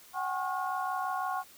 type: tone cluster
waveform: sine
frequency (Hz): 747 / 813 / 1090 / 1427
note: F#5 / G#5 / C#6 / F6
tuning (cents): +16 / -37 / -29 / +37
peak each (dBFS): -34 / -38 / -34 / -40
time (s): 0.13-1.44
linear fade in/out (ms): 50
effects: white hiss -55 dBFS RMS until 1.57 s